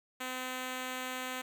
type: tone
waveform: 5% pulse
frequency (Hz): 255.8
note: C4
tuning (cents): -39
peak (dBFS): -25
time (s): 0.2-1.42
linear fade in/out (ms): 10
effects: none